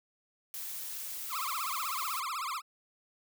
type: noise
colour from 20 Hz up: blue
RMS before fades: -40 dBFS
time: 0.54-2.2 s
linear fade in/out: 0 ms
type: tone with vibrato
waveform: 40% pulse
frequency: 1174.7 Hz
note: D6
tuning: in tune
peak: -33 dBFS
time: 1.29-2.62 s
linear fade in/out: 50 ms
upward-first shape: triangle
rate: 16 Hz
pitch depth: 280 cents each way
effects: none